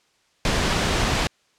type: noise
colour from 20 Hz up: pink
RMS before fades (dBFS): -21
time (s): 0.45-1.27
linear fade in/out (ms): 0
effects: white hiss -63 dBFS RMS until 1.58 s + low-pass 6000 Hz 12 dB/octave